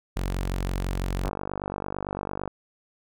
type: tone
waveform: sawtooth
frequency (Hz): 46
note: F#1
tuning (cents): -9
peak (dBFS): -22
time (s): 0.16-1.3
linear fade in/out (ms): 10
type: click train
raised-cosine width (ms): 1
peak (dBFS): -16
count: 61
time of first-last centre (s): 1.25-2.477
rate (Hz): 48.9
effects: none